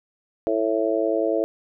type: harmonic tone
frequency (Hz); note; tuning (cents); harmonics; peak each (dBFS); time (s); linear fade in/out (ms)
110.4; A2; +6; 3 / 4 / 5 / 6; -25 / -25 / -25 / -25; 0.47-1.44; 0
effects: none